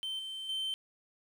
triangle tone with level steps, 3100 Hz, G7, 20 cents flat, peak -33 / -37 / -31 dBFS, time 0.03-0.74 s, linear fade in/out 0 ms, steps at 0.19 / 0.49 s, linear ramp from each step 2 ms, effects 10-bit

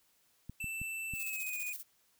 clicks, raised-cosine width 5 ms, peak -31 dBFS, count 4, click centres 0.496 / 0.643 / 0.816 / 1.137 s
square tone with pitch glide, 2659 to 2467 Hz, E7 to D#7, +14 to -15 cents, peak -38 dBFS, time 0.6-1.73 s, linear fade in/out 5 ms, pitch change -129 cents, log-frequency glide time 1.13-1.57 s
violet noise with tremolo, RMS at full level -41 dBFS, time 1.13-1.84 s, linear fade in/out 50 ms, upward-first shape square, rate 15 Hz, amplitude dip 65%
effects white hiss -71 dBFS RMS until 2.19 s

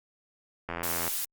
click train, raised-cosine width 0.5 ms, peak -18 dBFS, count 34, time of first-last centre 0.69-1.078 s, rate 85 Hz
blue noise, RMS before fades -31 dBFS, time 0.83-1.25 s, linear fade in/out 5 ms
effects Opus 48 kbps

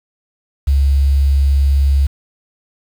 sine tone with quantisation, 69.3 Hz, C#2, in tune, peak -9 dBFS, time 0.67-2.07 s, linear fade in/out 10 ms, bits 6, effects none

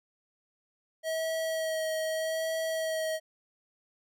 square tone with vibrato, 640 Hz, D#5, 49 cents sharp, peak -30 dBFS, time 1.03-3.2 s, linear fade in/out 50 ms, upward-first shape sine, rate 0.81 Hz, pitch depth 16 cents each way, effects none

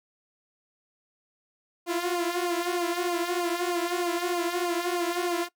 sawtooth tone with flanger, 349.2 Hz, F4, in tune, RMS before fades -28 dBFS, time 1.86-5.49 s, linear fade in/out 50 ms, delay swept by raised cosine 0.52 to 5.62 ms, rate 3.2 Hz, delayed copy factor -0.75, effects noise-tail reverb RT60 0.1 s tail -19 dB re dry

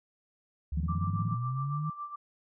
sine linear sweep, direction up, 69.3 to 157.2 Hz, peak -30 dBFS, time 0.72-1.9 s, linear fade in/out 5 ms
sine tone bursts, 164.81 Hz, E3, in tune, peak -28 dBFS, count 10, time 0.77-1.345 s, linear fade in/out 5 ms, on 35 ms, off 25 ms
sine tone with tremolo, 1175 Hz, D6, 1 cent sharp, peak -34 dBFS, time 0.88-2.16 s, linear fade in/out 10 ms, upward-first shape sine, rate 7.2 Hz, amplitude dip 70%
effects none

